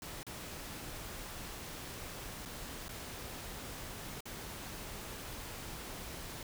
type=noise with dropouts; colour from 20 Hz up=pink; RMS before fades=-45 dBFS; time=0.02-6.43 s; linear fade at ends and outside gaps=2 ms; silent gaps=0.231-0.266 / 2.453-2.457 / 2.883-2.891 / 4.206-4.255 s; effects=none